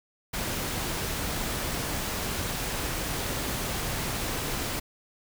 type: noise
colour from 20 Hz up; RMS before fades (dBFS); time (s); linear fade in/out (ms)
pink; -31; 0.33-4.8; 10
effects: none